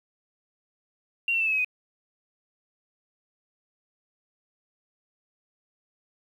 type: tone with pitch steps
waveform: sine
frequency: 2758 / 2704 / 2652 / 2600 / 2550 / 2500 Hz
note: F7 / E7 / E7 / E7 / D#7 / D#7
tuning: -22 / +43 / +10 / -24 / +42 / +8 cents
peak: -22 dBFS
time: 1.28-1.646 s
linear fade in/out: 2 ms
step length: 61 ms
effects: 9-bit